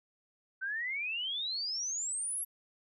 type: exponential sweep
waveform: sine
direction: up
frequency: 1511 to 11510 Hz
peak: -33 dBFS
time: 0.61-2.45 s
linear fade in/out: 20 ms
effects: none